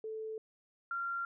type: tone pair in turn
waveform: sine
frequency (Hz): 438.6 / 1380.9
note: A4 / F6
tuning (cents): -6 / -20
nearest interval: octave + minor sixth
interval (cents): 1986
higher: second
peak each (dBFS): -38 / -34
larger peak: second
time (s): 0.04-0.38 / 0.91-1.25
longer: neither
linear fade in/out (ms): 2
effects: none